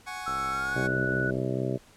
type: chord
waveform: 25% pulse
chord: F# suspended second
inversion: none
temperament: equal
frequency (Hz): 740 / 830.6 / 1108.7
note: F#5 / G#5 / C#6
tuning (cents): 0 / 0 / 0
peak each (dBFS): -35 / -37 / -36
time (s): 0.06-0.88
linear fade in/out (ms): 20
type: tone with pitch glide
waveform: sine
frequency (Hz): 1330 to 1475.7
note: E6 to F#6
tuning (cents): +15 to -5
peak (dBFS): -28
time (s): 0.26-1.31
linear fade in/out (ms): 10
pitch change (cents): +180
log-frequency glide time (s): 0.51-0.75
type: click train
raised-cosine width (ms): 2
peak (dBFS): -29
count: 75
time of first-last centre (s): 0.28-1.389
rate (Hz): 66.7
type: harmonic tone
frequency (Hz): 64.5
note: C2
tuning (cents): -24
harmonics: 2 / 3 / 4 / 5 / 6 / 7 / 8 / 9 / 10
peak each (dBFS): -31 / -35 / -36 / -35 / -33 / -41 / -41 / -37 / -40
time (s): 0.75-1.78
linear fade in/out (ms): 20
effects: pink hiss -56 dBFS RMS until 1.96 s + low-pass 11000 Hz 12 dB/octave